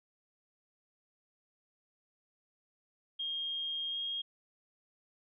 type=tone with pitch glide; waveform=sine; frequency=3231 to 3253 Hz; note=G#7 to G#7; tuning=-48 to -37 cents; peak=-34 dBFS; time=3.19-4.22 s; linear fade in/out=10 ms; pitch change=+11 cents; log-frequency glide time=3.9-3.96 s; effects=none